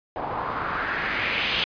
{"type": "noise with low-pass filter sweep", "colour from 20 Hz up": "white", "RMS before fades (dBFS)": -27, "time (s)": [0.16, 1.64], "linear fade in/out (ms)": 0, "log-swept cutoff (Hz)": [810, 3200], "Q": 2.8, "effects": ["resampled to 11025 Hz"]}